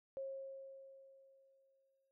sine tone with exponential decay, 540 Hz, C#5, 45 cents flat, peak -40 dBFS, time 0.17-2.11 s, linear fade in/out 0 ms, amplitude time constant 420 ms, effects none

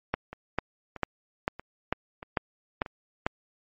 two click trains, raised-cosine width 0.5 ms, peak -10 / -24 dBFS, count 8 / 5, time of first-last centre 0.14-3.265 / 0.33-2.862 s, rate 2.24 / 1.58 Hz, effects MP3 32 kbps

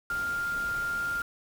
sine tone in noise, 1400 Hz, F6, 4 cents sharp, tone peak -28 dBFS, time 0.1-1.22 s, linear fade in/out 2 ms, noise pink, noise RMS -43 dBFS, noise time 0.1-1.22 s, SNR +12 dB, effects none

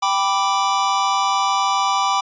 square chord, G major, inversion none, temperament equal, 784 / 987.8 / 1174.7 Hz, G5 / B5 / D6, 0 / 0 / 0 cents, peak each -22 / -22 / -21 dBFS, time 0.02-2.21 s, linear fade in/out 10 ms, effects resampled to 16000 Hz

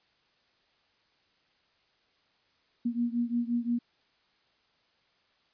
sine beating tone pair, 235.9 / 241.6 Hz, A#3 / B3, +21 / -38 cents, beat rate 5.7 Hz, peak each -29 / -31 dBFS, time 2.85-3.79 s, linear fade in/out 10 ms, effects white hiss -69 dBFS RMS until 5.53 s + resampled to 11025 Hz

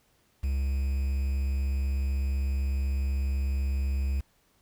triangle tone with quantisation, 68 Hz, C#2, 33 cents flat, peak -23 dBFS, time 0.43-4.21 s, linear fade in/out 10 ms, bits 8, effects pink hiss -67 dBFS RMS until 4.61 s

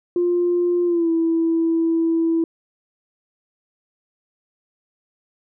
sine tone with pitch glide, 351 to 329.4 Hz, F4 to E4, +9 to -1 cents, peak -15 dBFS, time 0.16-2.44 s, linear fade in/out 2 ms, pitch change -110 cents, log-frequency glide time 0.85-1.1 s, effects tanh soft clip ceiling -11 dBFS

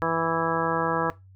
harmonic tone, 164.81 Hz, E3, in tune, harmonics 1 / 2 / 3 / 4 / 5 / 6 / 7 / 8 / 10, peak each -33 / -32 / -28 / -32 / -33 / -30 / -31 / -31 / -33 dBFS, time 0.02-1.1 s, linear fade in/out 0 ms, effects noise-tail reverb RT60 0.2 s tail -18 dB re dry + added 95 Hz sine -48 dBFS peak until 1.35 s

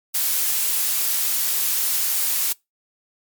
blue noise, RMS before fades -21 dBFS, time 0.14-2.53 s, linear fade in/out 10 ms, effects noise-tail reverb RT60 0.2 s tail -24 dB re dry + MP3 96 kbps

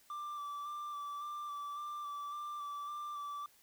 triangle tone with vibrato, 1172 Hz, D6, 4 cents flat, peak -38 dBFS, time 0.1-3.46 s, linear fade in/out 2 ms, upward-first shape square, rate 1.8 Hz, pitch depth 18 cents each way, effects white hiss -66 dBFS RMS until 3.62 s

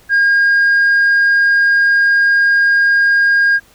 sine tone, 1621 Hz, G#6, 42 cents flat, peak -6 dBFS, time 0.09-3.6 s, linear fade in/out 50 ms, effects tanh soft clip ceiling -7 dBFS + pink hiss -48 dBFS RMS until 3.74 s

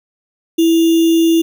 sine tone with sample-and-hold, 330.2 Hz, E4, 3 cents sharp, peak -8 dBFS, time 0.58-1.42 s, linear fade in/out 10 ms, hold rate 3150 Hz, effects none

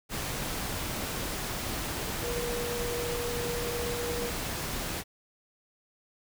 sine tone in noise, 478.8 Hz, A#4, 46 cents sharp, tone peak -33 dBFS, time 2.21-4.32 s, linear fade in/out 50 ms, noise pink, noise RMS -34 dBFS, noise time 0.09-5.04 s, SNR -2 dB, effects none

